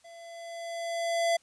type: tone with level ramp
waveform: square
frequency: 675 Hz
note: E5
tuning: 41 cents sharp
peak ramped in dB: -48 to -23 dBFS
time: 0.04-1.37 s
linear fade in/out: 10 ms
effects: white hiss -65 dBFS RMS until 1.42 s + resampled to 22050 Hz